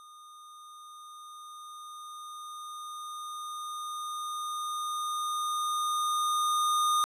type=tone with level ramp; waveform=square; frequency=1223 Hz; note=D#6; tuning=30 cents flat; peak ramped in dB=-50 to -24 dBFS; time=0-7.04 s; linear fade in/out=0 ms; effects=resampled to 32000 Hz